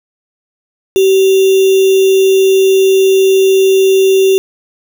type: tone with sample-and-hold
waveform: sine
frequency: 383.6 Hz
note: G4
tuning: 37 cents flat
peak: -5 dBFS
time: 0.96-4.38 s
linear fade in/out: 0 ms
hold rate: 3150 Hz
effects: none